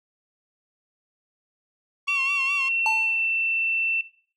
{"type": "tone with vibrato", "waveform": "sawtooth", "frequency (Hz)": 1108.7, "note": "C#6", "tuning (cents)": 0, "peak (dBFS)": -27, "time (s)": [2.07, 2.69], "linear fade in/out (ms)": 10, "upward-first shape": "sine", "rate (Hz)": 4.8, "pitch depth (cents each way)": 76}
{"type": "tone with pitch glide", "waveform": "sine", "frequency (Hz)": [2720, 2681], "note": ["F7", "E7"], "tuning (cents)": [-46, 29], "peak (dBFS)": -21, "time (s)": [2.08, 4.01], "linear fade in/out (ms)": 2, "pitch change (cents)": -25, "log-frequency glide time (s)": [2.65, 3.23]}
{"type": "tone with exponential decay", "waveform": "square", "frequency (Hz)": 880, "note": "A5", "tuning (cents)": 0, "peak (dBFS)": -21, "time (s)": [2.86, 3.29], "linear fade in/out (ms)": 1, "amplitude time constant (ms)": 92}
{"effects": ["noise-tail reverb RT60 0.5 s tail -20 dB re dry", "low-pass 7000 Hz 12 dB/octave"]}